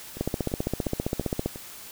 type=two click trains; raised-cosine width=2 ms; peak=-12 / -24 dBFS; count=20 / 5; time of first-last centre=0.21-1.46 / 0.17-1.559 s; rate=15.2 / 2.88 Hz; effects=white hiss -43 dBFS RMS until 1.91 s